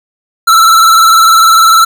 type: tone with vibrato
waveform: square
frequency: 1333 Hz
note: E6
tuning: 19 cents sharp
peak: -3 dBFS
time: 0.47-1.85 s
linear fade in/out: 10 ms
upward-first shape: sine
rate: 20 Hz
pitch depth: 56 cents each way
effects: none